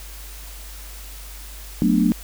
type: chord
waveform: sine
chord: B minor seventh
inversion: second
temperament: just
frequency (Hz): 185.21 / 222.2 / 246.9 / 296.3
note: F#3 / A3 / B3 / D4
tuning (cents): +2 / +17 / 0 / +15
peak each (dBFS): -20 / -19 / -21 / -21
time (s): 1.82-2.12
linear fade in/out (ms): 0
effects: added 50 Hz sine -36 dBFS peak until 2.23 s + white hiss -41 dBFS RMS until 2.23 s